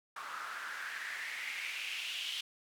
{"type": "noise with band-pass filter sweep", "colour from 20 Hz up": "white", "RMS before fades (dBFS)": -41, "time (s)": [0.16, 2.41], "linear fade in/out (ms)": 5, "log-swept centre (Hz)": [1200, 3200], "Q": 4.8, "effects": []}